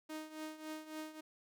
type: tone with tremolo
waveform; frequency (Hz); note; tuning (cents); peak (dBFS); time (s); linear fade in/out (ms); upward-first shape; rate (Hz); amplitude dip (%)
sawtooth; 311.1; D#4; 0; -37; 0.09-1.21; 10; triangle; 3.6; 80
effects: none